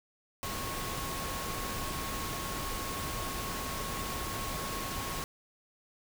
sine tone in noise, 1094 Hz, C#6, 23 cents flat, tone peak -41 dBFS, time 0.43-5.24 s, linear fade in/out 0 ms, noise pink, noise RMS -37 dBFS, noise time 0.43-5.24 s, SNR -7 dB, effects none

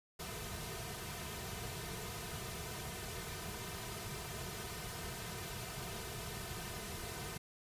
pink noise with comb filter, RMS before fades -44 dBFS, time 0.19-7.38 s, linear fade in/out 10 ms, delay 3.6 ms, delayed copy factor -0.85, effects resampled to 32000 Hz

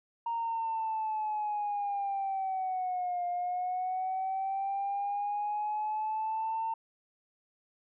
sine linear two-way sweep, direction down then up, 932.3 to 705 to 904 Hz, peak -29 dBFS, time 0.26-6.74 s, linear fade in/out 5 ms, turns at 3.26 s, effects tanh soft clip ceiling -26 dBFS

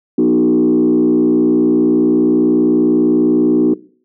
sine tone with frequency modulation, 309 Hz, D#4, 12 cents flat, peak -8 dBFS, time 0.18-3.74 s, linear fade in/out 5 ms, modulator 60.2 Hz, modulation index 1.3, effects noise-tail reverb RT60 0.5 s tail -21 dB re dry + tanh soft clip ceiling -4 dBFS

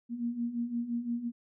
sine beating tone pair, 233 / 238.8 Hz, A#3 / A#3, -1 / +42 cents, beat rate 5.8 Hz, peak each -37 / -32 dBFS, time 0.09-1.32 s, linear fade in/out 50 ms, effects none

